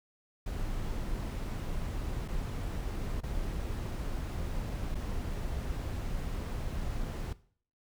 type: noise with dropouts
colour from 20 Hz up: brown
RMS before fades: -35 dBFS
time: 0.46-7.33 s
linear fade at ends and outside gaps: 5 ms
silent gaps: 2.279-2.284 / 3.206-3.233 / 4.946-4.952 s
effects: noise-tail reverb RT60 0.5 s tail -18 dB re dry